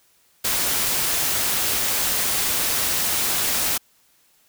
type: noise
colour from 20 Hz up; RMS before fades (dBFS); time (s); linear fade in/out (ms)
white; -22; 0.44-3.78; 10
effects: white hiss -60 dBFS RMS until 4.48 s